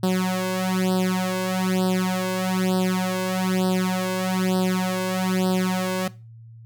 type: tone with flanger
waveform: sawtooth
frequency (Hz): 185.5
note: F#3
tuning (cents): +5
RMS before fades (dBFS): -22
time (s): 0.03-6.08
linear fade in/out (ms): 5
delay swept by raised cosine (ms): 0.22 to 1.92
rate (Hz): 1.1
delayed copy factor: +1
effects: noise-tail reverb RT60 0.3 s tail -19 dB re dry + added 114 Hz sine -41 dBFS peak until 6.65 s